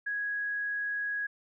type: tone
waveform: sine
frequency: 1661.2 Hz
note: G#6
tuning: in tune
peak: -30 dBFS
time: 0.06-1.27 s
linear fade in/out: 10 ms
effects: none